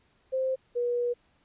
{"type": "tone pair in turn", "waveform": "sine", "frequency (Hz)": [523.3, 483.2], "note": ["C5", "B4"], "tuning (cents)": [0, -38], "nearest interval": "minor second", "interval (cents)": 138, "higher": "first", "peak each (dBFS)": -25, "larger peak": "neither", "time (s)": [[0.32, 0.56], [0.75, 1.14]], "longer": "second", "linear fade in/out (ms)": 20, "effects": ["pink hiss -67 dBFS RMS until 1.44 s", "resampled to 8000 Hz"]}